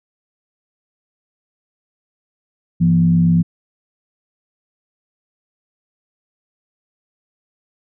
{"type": "tone with frequency modulation", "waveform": "sine", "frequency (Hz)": 169.3, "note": "E3", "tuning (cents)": 46, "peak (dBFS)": -10, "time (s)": [2.8, 3.43], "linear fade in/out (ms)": 20, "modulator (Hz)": 68.3, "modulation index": 0.54, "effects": []}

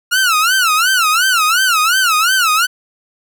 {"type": "tone with vibrato", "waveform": "sawtooth", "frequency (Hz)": 1387, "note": "F6", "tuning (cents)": -12, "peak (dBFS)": -7, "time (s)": [0.11, 2.67], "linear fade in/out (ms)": 20, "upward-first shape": "sine", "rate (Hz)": 2.8, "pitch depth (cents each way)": 200, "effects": []}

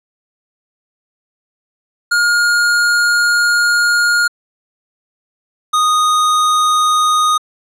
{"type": "tone pair in turn", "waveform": "square", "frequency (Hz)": [1423, 1239.9], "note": ["F6", "D#6"], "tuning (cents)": [32, -6], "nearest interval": "major second", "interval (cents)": 238, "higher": "first", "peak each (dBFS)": -11, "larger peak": "neither", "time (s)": [[2.11, 4.28], [5.73, 7.38]], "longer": "first", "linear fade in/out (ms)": 10, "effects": ["low-pass 10000 Hz 12 dB/octave"]}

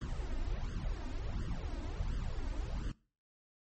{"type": "noise with flanger", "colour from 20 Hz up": "brown", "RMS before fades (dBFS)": -37, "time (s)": [0.01, 2.92], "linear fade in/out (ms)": 5, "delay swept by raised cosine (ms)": [0.61, 3.31], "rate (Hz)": 1.4, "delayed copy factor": 0.9, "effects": ["noise-tail reverb RT60 0.4 s tail -22 dB re dry", "MP3 32 kbps"]}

